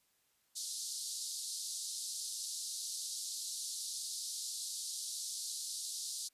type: band-pass noise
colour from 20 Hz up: pink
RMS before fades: -42 dBFS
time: 0.55-6.29 s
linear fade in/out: 20 ms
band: 4000 to 11000 Hz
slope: 48 dB/octave
effects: white hiss -75 dBFS RMS until 6.33 s + resampled to 32000 Hz